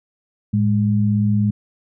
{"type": "tone pair together", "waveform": "sine", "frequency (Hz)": [109.1, 206], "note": ["A2", "G#3"], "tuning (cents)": [-14, -14], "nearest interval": "major seventh", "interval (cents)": 1100, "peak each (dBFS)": -17, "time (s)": [0.53, 1.51], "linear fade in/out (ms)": 10, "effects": []}